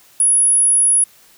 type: tone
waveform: sine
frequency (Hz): 10300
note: E9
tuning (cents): -41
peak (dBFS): -10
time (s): 0.2-1.04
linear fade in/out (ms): 2
effects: white hiss -49 dBFS RMS until 1.37 s